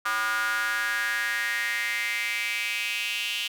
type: tone with high-pass filter sweep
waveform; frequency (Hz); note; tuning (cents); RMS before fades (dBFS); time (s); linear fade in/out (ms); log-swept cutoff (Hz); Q
square; 110; A2; 0; -28; 0.05-3.48; 10; 1300 to 2900; 5.7
effects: none